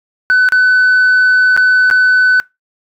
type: tone with dropouts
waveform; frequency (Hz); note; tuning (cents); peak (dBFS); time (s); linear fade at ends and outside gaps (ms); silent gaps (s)
sine; 1504; F#6; +28; -4; 0.3-2.4; 0; 0.488-0.522 / 1.565-1.575 / 1.901-1.911
effects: noise-tail reverb RT60 0.2 s tail -25 dB re dry + tanh soft clip ceiling -5 dBFS